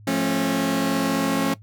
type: chord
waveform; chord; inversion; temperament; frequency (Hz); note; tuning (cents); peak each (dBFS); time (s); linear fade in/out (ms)
sawtooth; F augmented; none; just; 174.61 / 218.3 / 272.8; F3 / A3 / C#4; 0 / -13 / -28; -23 / -22 / -18; 0.07-1.54; 5
effects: noise-tail reverb RT60 0.1 s tail -18 dB re dry + added 105 Hz sine -43 dBFS peak until 1.62 s